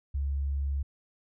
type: tone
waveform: sine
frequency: 69.7 Hz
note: C#2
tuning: 10 cents sharp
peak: -27 dBFS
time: 0.14-0.83 s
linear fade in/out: 10 ms
effects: none